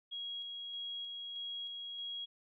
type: tone with tremolo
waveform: sine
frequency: 3300 Hz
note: G#7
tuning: 12 cents flat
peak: -39 dBFS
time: 0.11-2.26 s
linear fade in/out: 20 ms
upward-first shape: square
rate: 1.6 Hz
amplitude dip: 25%
effects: none